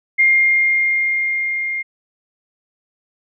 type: tone with level ramp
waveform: sine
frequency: 2119 Hz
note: C7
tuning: 21 cents sharp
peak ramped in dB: -9 to -20 dBFS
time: 0.18-1.83 s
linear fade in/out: 20 ms
effects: none